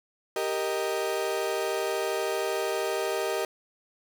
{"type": "chord", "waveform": "35% pulse", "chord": "Eb major", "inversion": "first", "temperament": "equal with one note detuned", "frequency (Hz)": [392, 464.8, 622.3], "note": ["G4", "Bb4", "Eb5"], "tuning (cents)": [0, -5, 0], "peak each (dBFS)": [-29, -30, -30], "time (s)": [0.36, 3.45], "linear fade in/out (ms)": 2, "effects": []}